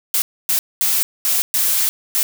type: noise bursts at uneven times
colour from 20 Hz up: blue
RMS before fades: -17 dBFS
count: 6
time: 0.14-0.22 / 0.49-0.59 / 0.81-1.03 / 1.25-1.42 / 1.54-1.89 / 2.15-2.23 s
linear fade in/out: 0 ms
effects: none